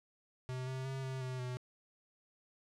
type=tone with pitch steps; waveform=square; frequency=128.2 / 130.9 / 133.7 / 131.7 / 128.6 / 125.5 Hz; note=C3 / C3 / C3 / C3 / C3 / B2; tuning=-35 / +1 / +38 / +12 / -30 / +28 cents; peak=-39 dBFS; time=0.49-1.57 s; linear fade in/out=0 ms; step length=180 ms; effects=low-pass 8000 Hz 12 dB/octave + 11-bit